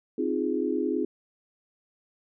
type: chord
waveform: sine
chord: F minor seventh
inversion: second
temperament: equal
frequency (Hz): 261.6 / 311.1 / 349.2 / 415.3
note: C4 / Eb4 / F4 / Ab4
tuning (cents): 0 / 0 / 0 / 0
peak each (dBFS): -30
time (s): 0.18-1.05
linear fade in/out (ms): 5
effects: none